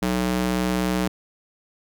square tone with high-pass filter, 61.74 Hz, B1, in tune, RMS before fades -23 dBFS, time 0.02-1.08 s, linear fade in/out 5 ms, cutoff 180 Hz, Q 1.1, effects none

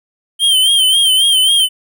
square tone with vibrato, 3136 Hz, G7, in tune, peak -9 dBFS, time 0.39-1.69 s, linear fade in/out 50 ms, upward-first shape sine, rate 3.7 Hz, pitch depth 67 cents each way, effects none

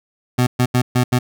25% pulse tone bursts at uneven times, 124.5 Hz, B2, 14 cents sharp, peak -9 dBFS, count 5, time 0.38-0.47 / 0.59-0.66 / 0.74-0.82 / 0.95-1.04 / 1.12-1.19 s, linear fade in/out 10 ms, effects none

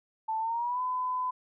sine tone with pitch glide, 883 to 1008.5 Hz, A5 to B5, +6 to +36 cents, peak -28 dBFS, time 0.28-1.31 s, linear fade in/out 10 ms, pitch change +230 cents, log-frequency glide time 0.39-0.81 s, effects none

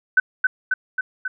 sine tone with echo, 1516 Hz, F#6, 42 cents sharp, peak -10 dBFS, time 0.17-0.2 s, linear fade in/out 5 ms, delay 270 ms, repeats 4, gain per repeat -3 dB, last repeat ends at 1.28 s, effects none

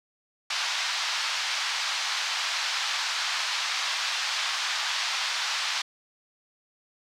white band-pass noise, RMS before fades -29 dBFS, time 0.5-5.82 s, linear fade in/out 5 ms, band 860 to 5200 Hz, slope 24 dB/octave, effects none

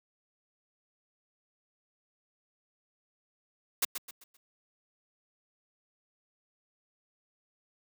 white noise with echo, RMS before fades -27 dBFS, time 3.82-3.85 s, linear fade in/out 5 ms, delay 130 ms, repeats 4, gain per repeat -9 dB, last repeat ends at 4.37 s, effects high-pass 150 Hz 12 dB/octave

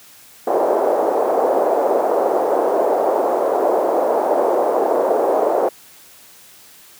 white band-pass noise, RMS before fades -17 dBFS, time 0.47-5.69 s, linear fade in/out 5 ms, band 400 to 700 Hz, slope 24 dB/octave, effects white hiss -45 dBFS RMS until 6.99 s + high-pass 80 Hz 12 dB/octave

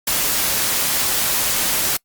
white noise, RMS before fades -19 dBFS, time 0.07-1.97 s, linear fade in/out 5 ms, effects noise-tail reverb RT60 0.1 s tail -26 dB re dry + Opus 48 kbps

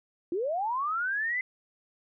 sine linear sweep, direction up, 322.5 to 2056 Hz, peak -27 dBFS, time 0.32-1.41 s, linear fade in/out 2 ms, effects none

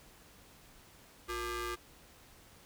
sawtooth ring-modulated tone, 415.3 Hz, G#4, in tune, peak -29 dBFS, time 1.28-1.76 s, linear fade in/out 20 ms, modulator 773 Hz, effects pink hiss -59 dBFS RMS until 2.65 s

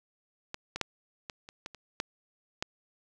clicks, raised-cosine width 0.2 ms, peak -19 / -18 / -11 / -21 / -29 / -22 / -29 / -13 / -14 dBFS, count 9, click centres 0.544 / 0.76 / 0.813 / 1.298 / 1.489 / 1.661 / 1.747 / 2.001 / 2.625 s, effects none

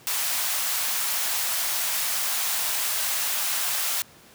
white high-pass noise, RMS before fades -26 dBFS, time 0.07-4.02 s, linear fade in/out 0 ms, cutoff 640 Hz, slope 24 dB/octave, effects pink hiss -51 dBFS RMS until 4.34 s + high-pass 100 Hz 12 dB/octave

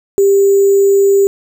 sine tone with sample-and-hold, 395.4 Hz, G4, 15 cents sharp, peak -6 dBFS, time 0.18-1.27 s, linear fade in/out 0 ms, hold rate 7350 Hz, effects none

